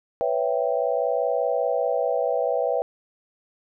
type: chord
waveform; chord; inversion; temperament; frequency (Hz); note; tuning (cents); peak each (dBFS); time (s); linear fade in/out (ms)
sine; C# half-diminished seventh; third; equal; 493.9 / 554.4 / 659.3 / 784; B4 / C#5 / E5 / G5; 0 / 0 / 0 / 0; -25 / -26 / -26 / -29; 0.21-2.82; 0
effects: none